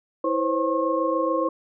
sine tone cluster, 325.8 / 510 / 537 / 1080 Hz, E4 / C5 / C5 / C#6, -20 / -44 / +45 / -45 cents, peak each -26 dBFS, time 0.24-1.49 s, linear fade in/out 5 ms, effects none

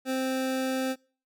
25% pulse tone, 261.6 Hz, C4, in tune, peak -23 dBFS, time 0.05-0.96 s, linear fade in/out 50 ms, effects noise-tail reverb RT60 0.4 s tail -25 dB re dry

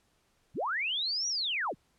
sine linear two-way sweep, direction up then down, 57.7 to 5860 to 57.7 Hz, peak -29 dBFS, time 0.54-1.75 s, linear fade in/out 50 ms, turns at 1.28 s, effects pink hiss -71 dBFS RMS until 1.98 s + low-pass 11000 Hz 12 dB/octave

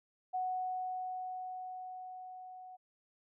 sine tone with level ramp, 740 Hz, F#5, in tune, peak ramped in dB -32 to -48 dBFS, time 0.33-2.77 s, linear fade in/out 20 ms, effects none

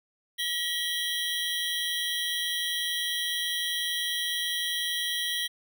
square tone cluster, 1925 / 3128 / 3299 / 3890 Hz, B6 / G7 / G#7 / B7, -45 / -4 / -12 / -27 cents, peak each -34 / -35 / -33 / -35 dBFS, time 0.38-5.48 s, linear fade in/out 20 ms, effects none

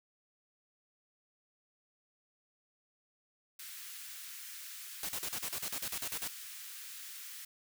white high-pass noise, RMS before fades -47 dBFS, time 3.59-7.45 s, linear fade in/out 5 ms, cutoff 1400 Hz, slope 24 dB/octave
white noise bursts, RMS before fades -38 dBFS, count 13, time 5.03-6.277 s, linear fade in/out 2 ms, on 59 ms, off 40 ms
effects none

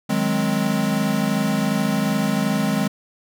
square chord, Ab dominant seventh, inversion second, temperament equal, 155.56 / 185 / 207.7 / 261.6 Hz, Eb3 / Gb3 / Ab3 / C4, 0 / 0 / 0 / 0 cents, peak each -27 / -27 / -22 / -26 dBFS, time 0.09-2.88 s, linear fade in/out 10 ms, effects none

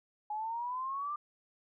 sine exponential sweep, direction up, 835 to 1200 Hz, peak -34 dBFS, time 0.3-1.16 s, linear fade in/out 5 ms, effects none

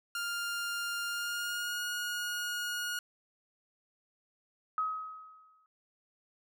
sawtooth tone with pitch glide, 1402 to 1439.8 Hz, F6 to F#6, +6 to -48 cents, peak -30 dBFS, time 0.15-2.99 s, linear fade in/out 2 ms, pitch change +46 cents, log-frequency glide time 1.06-1.81 s
sine tone with exponential decay, 1270 Hz, D#6, 35 cents sharp, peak -27 dBFS, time 4.78-5.66 s, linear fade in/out 1 ms, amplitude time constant 190 ms
effects none

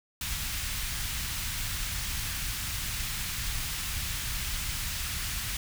pink band-stop noise, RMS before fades -33 dBFS, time 0.21-5.57 s, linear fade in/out 2 ms, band 110 to 1800 Hz, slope 12 dB/octave, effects none

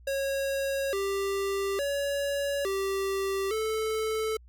square tone with pitch steps, 548 / 394 / 564 / 389.7 / 437.9 Hz, C#5 / G4 / C#5 / G4 / A4, -20 / +9 / +30 / -10 / -8 cents, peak -28 dBFS, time 0.07-4.37 s, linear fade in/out 5 ms, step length 860 ms, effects added 60 Hz sine -50 dBFS peak until 4.48 s

